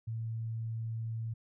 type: tone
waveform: sine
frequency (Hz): 113.1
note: A2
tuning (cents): +48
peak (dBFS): -34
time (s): 0.07-1.34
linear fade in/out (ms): 10
effects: none